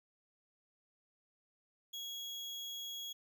35% pulse tone, 3322 Hz, G#7, in tune, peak -40 dBFS, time 1.93-3.13 s, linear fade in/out 10 ms, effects none

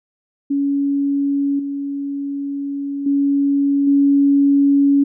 sine tone with level steps, 280.7 Hz, C#4, 22 cents sharp, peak -15 / -21 / -13 / -10 dBFS, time 0.5-5.04 s, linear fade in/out 10 ms, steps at 1.59 / 3.06 / 3.87 s, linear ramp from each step 5 ms, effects none

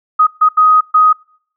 sine tone bursts at uneven times, 1253 Hz, D#6, 12 cents sharp, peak -5 dBFS, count 4, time 0.19-0.27 / 0.41-0.49 / 0.57-0.81 / 0.94-1.13 s, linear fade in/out 10 ms, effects noise-tail reverb RT60 0.6 s tail -26 dB re dry

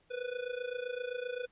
square tone with amplitude modulation, 494.4 Hz, B4, 2 cents sharp, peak -33 dBFS, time 0.1-1.47 s, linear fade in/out 20 ms, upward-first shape sine, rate 27.7 Hz, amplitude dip 80%, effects pink hiss -70 dBFS RMS until 1.51 s + resampled to 8000 Hz

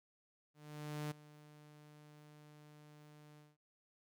sawtooth tone with ADSR envelope, 149.8 Hz, D3, 35 cents sharp, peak -35 dBFS, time 0.54-3.57 s, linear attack 570 ms, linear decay 12 ms, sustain -19 dB, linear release 190 ms, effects none

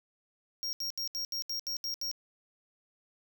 square tone bursts, 5580 Hz, F8, 2 cents flat, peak -33 dBFS, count 9, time 0.63-2.114 s, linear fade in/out 0 ms, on 100 ms, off 73 ms, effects none

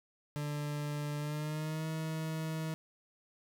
40% pulse tone with pitch glide, 147.4 to 158.89 Hz, D3 to D#3, +7 to +37 cents, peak -34 dBFS, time 0.36-2.74 s, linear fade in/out 0 ms, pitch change +130 cents, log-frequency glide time 1.18-1.87 s, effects none

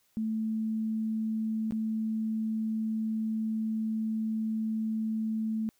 sine tone with dropouts, 220 Hz, A3, in tune, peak -28 dBFS, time 0.17-5.69 s, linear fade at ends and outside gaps 0 ms, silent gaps 1.709-1.722 s, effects white hiss -70 dBFS RMS until 5.79 s

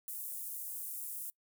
pink high-pass noise, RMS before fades -42 dBFS, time 0.08-1.3 s, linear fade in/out 0 ms, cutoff 10000 Hz, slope 24 dB/octave, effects noise-tail reverb RT60 0.1 s tail -24 dB re dry

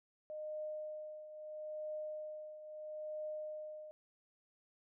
sine tone with tremolo, 613 Hz, D#5, 26 cents flat, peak -39 dBFS, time 0.3-3.91 s, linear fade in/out 0 ms, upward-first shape triangle, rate 0.76 Hz, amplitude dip 70%, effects none

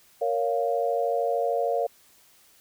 sine chord, Bb minor, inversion none, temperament just, 466.2 / 559.4 / 699.2 Hz, Bb4 / Db5 / F5, 0 / +16 / +2 cents, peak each -27 dBFS, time 0.21-1.87 s, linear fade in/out 10 ms, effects white hiss -58 dBFS RMS until 2.6 s

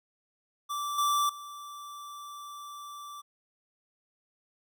square tone with level steps, 1167 Hz, D6, 11 cents flat, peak -32 / -25 / -42 dBFS, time 0.69-3.22 s, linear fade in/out 20 ms, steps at 0.98 / 1.29 s, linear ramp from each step 5 ms, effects none

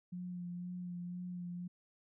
sine tone with vibrato, 177.6 Hz, F3, 29 cents sharp, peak -40 dBFS, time 0.12-1.68 s, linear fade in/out 10 ms, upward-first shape sine, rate 2 Hz, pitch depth 22 cents each way, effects none

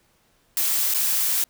blue noise with dropouts, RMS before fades -22 dBFS, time 0.57-1.44 s, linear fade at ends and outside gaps 1 ms, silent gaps 0.939-0.946 s, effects pink hiss -63 dBFS RMS until 1.49 s

